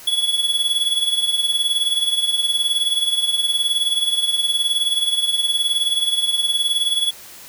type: tone with tremolo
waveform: square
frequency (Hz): 3383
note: G#7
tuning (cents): +31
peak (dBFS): -14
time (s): 0.07-7.11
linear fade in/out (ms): 5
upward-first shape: triangle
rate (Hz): 19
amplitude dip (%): 75
effects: white hiss -40 dBFS RMS until 7.48 s